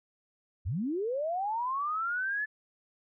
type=linear sweep; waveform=sine; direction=up; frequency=67 to 1741 Hz; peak=-29 dBFS; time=0.65-2.46 s; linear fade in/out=20 ms; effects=none